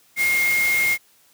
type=tone in noise; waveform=sine; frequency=2137 Hz; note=C7; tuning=36 cents sharp; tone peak=-17 dBFS; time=0.16-0.98 s; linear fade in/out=50 ms; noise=white; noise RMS=-28 dBFS; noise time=0.16-0.98 s; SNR=+8 dB; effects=white hiss -57 dBFS RMS until 1.33 s + high-pass 60 Hz 12 dB/octave